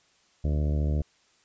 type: harmonic tone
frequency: 74.3 Hz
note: D2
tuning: 21 cents sharp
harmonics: 1 / 2 / 3 / 4 / 5 / 6 / 7 / 8 / 9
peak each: -24 / -30 / -37 / -39 / -43 / -44 / -44 / -44 / -49 dBFS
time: 0.44-1.02 s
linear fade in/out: 5 ms
effects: white hiss -64 dBFS RMS until 1.44 s + resampled to 16000 Hz